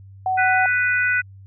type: tone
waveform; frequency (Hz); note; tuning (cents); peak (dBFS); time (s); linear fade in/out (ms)
sine; 750; F#5; +23; -18; 0.26-0.66; 2
type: harmonic tone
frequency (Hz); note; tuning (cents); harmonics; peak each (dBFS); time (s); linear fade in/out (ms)
495.1; B4; +4; 3 / 4 / 5; -18 / -24 / -25; 0.37-1.22; 20
effects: added 97 Hz sine -40 dBFS peak until 1.46 s